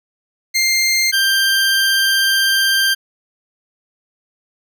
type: tone pair in turn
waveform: 20% pulse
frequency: 2105 / 1579 Hz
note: C7 / G6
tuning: +10 / +12 cents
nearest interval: perfect fourth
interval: 498 cents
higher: first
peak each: -8 dBFS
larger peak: neither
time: 0.54-1.12 / 1.12-2.95 s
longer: second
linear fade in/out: 20 ms
effects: none